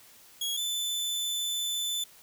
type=tone pair in turn; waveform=sawtooth; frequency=3322 / 3514 Hz; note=G#7 / A7; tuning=0 / -3 cents; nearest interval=minor second; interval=97 cents; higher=second; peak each=-26 dBFS; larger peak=neither; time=0.41-0.57 / 0.57-2.04 s; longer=second; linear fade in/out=5 ms; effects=white hiss -55 dBFS RMS until 2.22 s